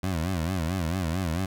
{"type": "tone with vibrato", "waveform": "20% pulse", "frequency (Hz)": 87, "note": "F2", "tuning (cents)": -6, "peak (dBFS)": -21, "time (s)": [0.03, 1.46], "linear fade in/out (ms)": 5, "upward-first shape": "sine", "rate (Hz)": 4.5, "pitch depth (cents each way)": 170, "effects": []}